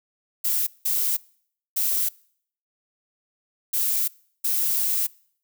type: noise bursts at uneven times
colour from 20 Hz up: violet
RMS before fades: -23 dBFS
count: 5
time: 0.44-0.67 / 0.85-1.17 / 1.76-2.09 / 3.73-4.08 / 4.44-5.07 s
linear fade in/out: 10 ms
effects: noise-tail reverb RT60 0.6 s tail -24 dB re dry